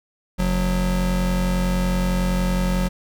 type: tone pair together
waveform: square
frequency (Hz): 45.43 / 181.9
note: F#1 / F#3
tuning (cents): -31 / -29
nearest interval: 2 octaves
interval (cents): 2402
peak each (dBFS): -22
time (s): 0.38-2.89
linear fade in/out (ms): 20
effects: none